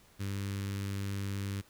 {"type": "tone with notch filter", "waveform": "sawtooth", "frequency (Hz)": 99, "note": "G2", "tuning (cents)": 18, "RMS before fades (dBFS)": -36, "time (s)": [0.19, 1.62], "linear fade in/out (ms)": 20, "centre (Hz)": 710, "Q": 0.6, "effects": ["pink hiss -62 dBFS RMS until 1.69 s"]}